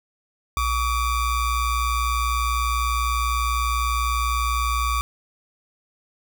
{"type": "ring-modulated tone", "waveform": "square", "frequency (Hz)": 598, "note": "D5", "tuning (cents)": 31, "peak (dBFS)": -18, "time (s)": [0.57, 5.01], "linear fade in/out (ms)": 0, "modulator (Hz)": 538, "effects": []}